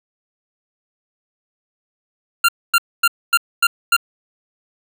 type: tone bursts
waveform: 25% pulse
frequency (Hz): 1387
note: F6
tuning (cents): -12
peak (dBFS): -7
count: 6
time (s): 2.44-3.966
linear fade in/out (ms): 5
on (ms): 46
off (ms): 250
effects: none